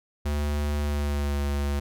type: tone with pitch glide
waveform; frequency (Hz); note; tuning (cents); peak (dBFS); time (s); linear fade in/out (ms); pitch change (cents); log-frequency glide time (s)
square; 73.42 to 71.29; D2 to C#2; 0 to +49; -25; 0.25-1.8; 10; -51; 0.8-1.37
effects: none